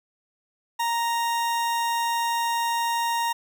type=tone; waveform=40% pulse; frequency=932.3 Hz; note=A#5; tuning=in tune; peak=-22 dBFS; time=0.79-3.33 s; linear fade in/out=10 ms; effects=none